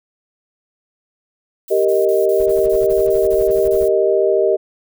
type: noise bursts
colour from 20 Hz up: violet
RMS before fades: -35 dBFS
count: 11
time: 1.68-3.88 s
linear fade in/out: 2 ms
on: 170 ms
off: 33 ms
type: chord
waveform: sine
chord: Eb major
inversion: first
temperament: equal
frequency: 392 / 466.2 / 622.3 Hz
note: G4 / Bb4 / Eb5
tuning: 0 / 0 / 0 cents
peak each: -15 / -18 / -16 dBFS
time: 1.7-4.57 s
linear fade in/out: 20 ms
type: noise with tremolo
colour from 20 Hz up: brown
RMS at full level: -30 dBFS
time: 2.39-3.89 s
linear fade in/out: 5 ms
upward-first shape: sine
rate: 12 Hz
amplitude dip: 100%
effects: none